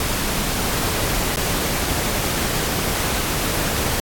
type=noise with dropouts; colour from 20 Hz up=pink; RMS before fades=-22 dBFS; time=0-4 s; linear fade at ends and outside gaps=2 ms; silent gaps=1.361-1.369 s; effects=AAC 64 kbps